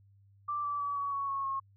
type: tone with pitch steps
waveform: sine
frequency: 1174.7 / 1159.2 / 1143.9 / 1128.8 / 1113.9 / 1099.2 / 1084.7 Hz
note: D6 / D6 / D6 / C#6 / C#6 / C#6 / C#6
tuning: 0 / -23 / -46 / +31 / +8 / -15 / -38 cents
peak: -31 dBFS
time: 0.48-1.6 s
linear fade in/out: 10 ms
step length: 160 ms
effects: added 99 Hz sine -59 dBFS peak until 1.76 s